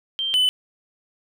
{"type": "tone pair in turn", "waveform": ["sine", "triangle"], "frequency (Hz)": [3150, 3011], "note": ["G7", "F#7"], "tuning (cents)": [8, 30], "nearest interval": "minor second", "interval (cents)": 78, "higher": "first", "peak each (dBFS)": [-22, -14], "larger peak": "second", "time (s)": [[0.19, 0.34], [0.34, 0.49]], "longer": "neither", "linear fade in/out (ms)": 0, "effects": []}